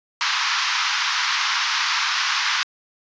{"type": "band-pass noise", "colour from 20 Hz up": "pink", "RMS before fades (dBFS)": -22, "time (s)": [0.21, 2.63], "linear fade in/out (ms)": 0, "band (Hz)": [980, 5900], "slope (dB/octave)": 48, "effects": ["resampled to 16000 Hz"]}